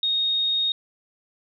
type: tone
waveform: sine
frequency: 3723 Hz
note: A#7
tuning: 3 cents flat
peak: -20 dBFS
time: 0.03-0.72 s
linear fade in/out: 2 ms
effects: none